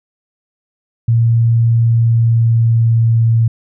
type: tone with pitch glide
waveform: sine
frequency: 115.8 to 114.34 Hz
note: A#2 to A#2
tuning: -11 to -33 cents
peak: -8 dBFS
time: 1.08-3.48 s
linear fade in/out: 5 ms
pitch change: -22 cents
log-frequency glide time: 1.79-3.34 s
effects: none